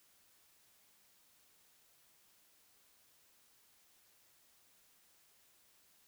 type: silence
effects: white hiss -69 dBFS RMS until 6.07 s